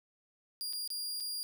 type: tone with dropouts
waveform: sawtooth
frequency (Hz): 4817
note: D8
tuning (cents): +43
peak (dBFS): -33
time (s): 0.61-1.43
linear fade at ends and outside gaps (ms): 0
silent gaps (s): 0.727-0.733 / 0.876-0.903 / 1.201-1.206
effects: none